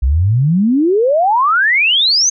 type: exponential sweep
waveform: sine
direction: up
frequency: 59.9 to 6450 Hz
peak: -9 dBFS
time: 0.02-2.3 s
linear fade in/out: 10 ms
effects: none